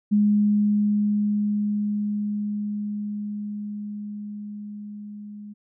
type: tone with level ramp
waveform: sine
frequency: 207.7 Hz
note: G#3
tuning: in tune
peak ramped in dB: -15 to -36 dBFS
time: 0.11-5.54 s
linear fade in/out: 20 ms
effects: none